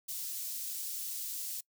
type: high-pass noise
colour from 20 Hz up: white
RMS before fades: -39 dBFS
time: 0.08-1.61 s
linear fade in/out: 10 ms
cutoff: 5200 Hz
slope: 12 dB/octave
effects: noise-tail reverb RT60 0.1 s tail -24 dB re dry